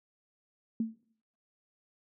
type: tone with exponential decay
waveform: sine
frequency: 225.3 Hz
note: A3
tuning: 41 cents sharp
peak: -24 dBFS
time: 0.8-1.03 s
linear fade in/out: 2 ms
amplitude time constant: 49 ms
effects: noise-tail reverb RT60 0.6 s tail -19 dB re dry + high-pass 150 Hz 12 dB/octave